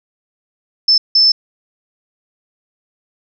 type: tone bursts at uneven times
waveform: sine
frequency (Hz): 5274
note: E8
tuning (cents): 0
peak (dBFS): -7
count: 2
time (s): 0.88-0.98 / 1.15-1.32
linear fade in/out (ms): 5
effects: none